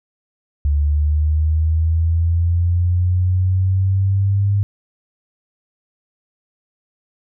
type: linear sweep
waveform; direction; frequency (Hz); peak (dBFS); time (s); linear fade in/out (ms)
sine; up; 71.9 to 101.2; -13; 0.65-4.63; 0
effects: none